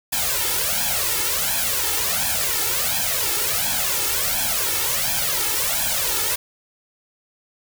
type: noise with flanger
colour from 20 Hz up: white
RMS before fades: -22 dBFS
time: 0.12-6.36 s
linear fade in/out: 10 ms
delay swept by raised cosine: 1.2 to 2.3 ms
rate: 1.4 Hz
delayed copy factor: +1
effects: none